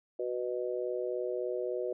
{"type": "harmonic tone", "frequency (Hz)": 123.47, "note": "B2", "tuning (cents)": 0, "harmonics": [3, 4, 5], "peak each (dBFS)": [-35, -35, -38], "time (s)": [0.19, 1.93], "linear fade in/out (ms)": 5, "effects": []}